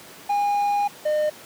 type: tone pair in turn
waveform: triangle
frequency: 816 / 607.3 Hz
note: G#5 / D#5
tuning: -31 / -42 cents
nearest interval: perfect fourth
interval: 511 cents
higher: first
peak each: -17 dBFS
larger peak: neither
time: 0.29-0.88 / 1.05-1.3 s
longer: first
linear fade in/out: 10 ms
effects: pink hiss -43 dBFS RMS until 1.45 s + high-pass 200 Hz 12 dB/octave